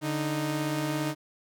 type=tone pair together; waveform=sawtooth; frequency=146.3 / 310 Hz; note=D3 / D#4; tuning=-6 / -6 cents; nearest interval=octave + minor second; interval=1300 cents; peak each=-27 / -26 dBFS; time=0.01-1.15 s; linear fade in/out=50 ms; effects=none